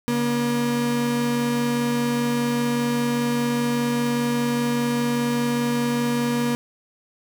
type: tone pair together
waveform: 35% pulse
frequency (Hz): 142.1 / 239.2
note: C#3 / A#3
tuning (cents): +43 / +45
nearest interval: major sixth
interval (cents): 902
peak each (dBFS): -28 / -19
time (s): 0.08-6.55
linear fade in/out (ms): 0
effects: none